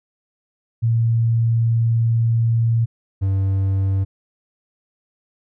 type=tone pair in turn; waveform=sine / triangle; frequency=115.1 / 96.79 Hz; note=A#2 / G2; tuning=-22 / -21 cents; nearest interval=minor third; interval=299 cents; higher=first; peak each=-14 dBFS; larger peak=neither; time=0.82-2.86 / 3.21-4.05 s; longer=first; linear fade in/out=20 ms; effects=none